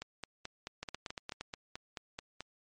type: two click trains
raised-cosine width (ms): 0.2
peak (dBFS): -22 / -23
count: 6 / 12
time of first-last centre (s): 0.83-1.41 / 0.02-2.406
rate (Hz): 8.62 / 4.61
effects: MP3 48 kbps